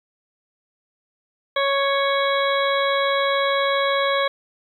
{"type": "harmonic tone", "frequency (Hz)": 554.4, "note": "C#5", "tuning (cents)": 0, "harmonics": [1, 2, 3, 4, 6, 7], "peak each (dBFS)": [-21, -23, -27, -28, -29, -30], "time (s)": [1.56, 4.28], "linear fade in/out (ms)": 5, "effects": ["9-bit"]}